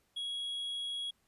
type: tone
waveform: triangle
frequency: 3322 Hz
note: G#7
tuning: in tune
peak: -34 dBFS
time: 0.16-1.11 s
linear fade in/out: 10 ms
effects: pink hiss -74 dBFS RMS until 1.27 s + resampled to 32000 Hz